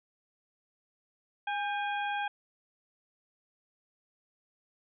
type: harmonic tone with a mistuned harmonic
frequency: 820 Hz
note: G#5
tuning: 22 cents flat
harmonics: 1 / 2 / 3 / 4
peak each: -32 / -36 / -41 / -44 dBFS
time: 1.47-2.28 s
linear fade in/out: 5 ms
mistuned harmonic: 2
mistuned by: -62 cents
effects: none